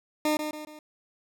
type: tone with echo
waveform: 20% pulse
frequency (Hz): 304.2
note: D#4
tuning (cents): -39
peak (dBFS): -18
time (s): 0.25-0.37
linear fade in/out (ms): 2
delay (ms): 140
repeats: 3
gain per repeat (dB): -7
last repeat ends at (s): 0.79
effects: none